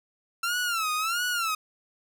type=tone with vibrato; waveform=sawtooth; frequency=1349 Hz; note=E6; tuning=40 cents sharp; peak=-22 dBFS; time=0.43-1.55 s; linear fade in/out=5 ms; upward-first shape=sine; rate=1.5 Hz; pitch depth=150 cents each way; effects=none